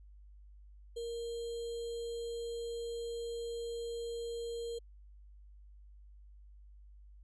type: tone with sample-and-hold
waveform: sine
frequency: 466.2 Hz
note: A#4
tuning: in tune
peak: -37 dBFS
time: 0.96-4.79 s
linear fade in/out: 10 ms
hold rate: 3675 Hz
effects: added 50 Hz sine -53 dBFS peak until 7.23 s + resampled to 24000 Hz